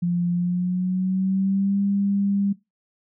sine tone with pitch glide, 174.61 to 199.42 Hz, F3 to G3, 0 to +30 cents, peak -19 dBFS, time 0.02-2.53 s, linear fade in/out 10 ms, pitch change +230 cents, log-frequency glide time 0.32-1.79 s, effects noise-tail reverb RT60 0.2 s tail -19 dB re dry

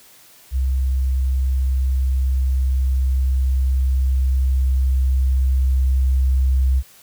sine tone with level ramp, 65.41 Hz, C2, in tune, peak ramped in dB -16 to -13 dBFS, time 0.51-6.83 s, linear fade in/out 50 ms, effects white hiss -48 dBFS RMS until 7.02 s

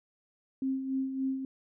sine tone with tremolo, 265.8 Hz, C4, 27 cents sharp, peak -27 dBFS, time 0.62-1.45 s, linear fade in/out 2 ms, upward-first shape sine, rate 3.5 Hz, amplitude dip 55%, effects none

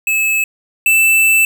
square tone pair in turn, 2600 / 2649 Hz, E7 / E7, -24 / +8 cents, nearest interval unison, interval 32 cents, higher second, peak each -13 / -9 dBFS, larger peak second, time 0.07-0.44 / 0.86-1.45 s, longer second, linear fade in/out 2 ms, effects none

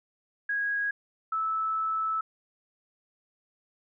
sine tone pair in turn, 1649 / 1308.8 Hz, G#6 / E6, -13 / -13 cents, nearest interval major third, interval 400 cents, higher first, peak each -26 / -26 dBFS, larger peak neither, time 0.49-0.91 / 1.32-2.21 s, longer second, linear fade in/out 5 ms, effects none

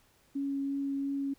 sine tone with vibrato, 277.2 Hz, C#4, in tune, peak -30 dBFS, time 0.35-1.34 s, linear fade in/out 10 ms, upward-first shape triangle, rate 2.9 Hz, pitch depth 9 cents each way, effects pink hiss -66 dBFS RMS until 1.38 s

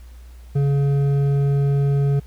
sine tone with hard clipping, 140.5 Hz, C#3, 24 cents sharp, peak -17 dBFS, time 0.55-2.2 s, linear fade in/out 10 ms, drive 7 dB, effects added 60 Hz sine -38 dBFS peak until 2.26 s + pink hiss -55 dBFS RMS until 2.26 s

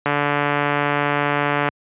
click train, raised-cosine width 0.5 ms, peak -4 dBFS, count 237, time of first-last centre 0.06-1.688 s, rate 145 Hz, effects high-pass 100 Hz 12 dB/octave + resampled to 8000 Hz

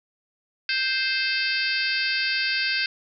harmonic tone with a mistuned harmonic, 523.3 Hz, C5, in tune, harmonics 3 / 4 / 5 / 6 / 7 / 8 / 9 / 10, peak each -27 / -31 / -28 / -35 / -35 / -34 / -28 / -37 dBFS, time 0.69-2.86 s, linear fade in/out 2 ms, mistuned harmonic 8, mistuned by +20 cents, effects none

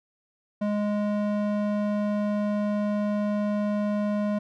square tone with band-pass filter, 207.7 Hz, G#3, in tune, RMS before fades -26 dBFS, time 0.61-4.39 s, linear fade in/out 10 ms, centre 430 Hz, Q 1.1, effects none

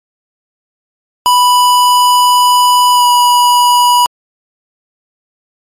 square tone with pitch glide, 987.8 to 975.9 Hz, B5 to B5, 0 to -21 cents, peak -6 dBFS, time 1.26-4.06 s, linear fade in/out 0 ms, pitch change -21 cents, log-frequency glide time 2.93-3.05 s, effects MP3 64 kbps

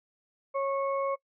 harmonic tone, 549 Hz, C#5, 17 cents flat, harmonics 1 / 2 / 4, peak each -28 / -32 / -44 dBFS, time 0.54-1.16 s, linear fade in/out 20 ms, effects noise-tail reverb RT60 0.1 s tail -24 dB re dry

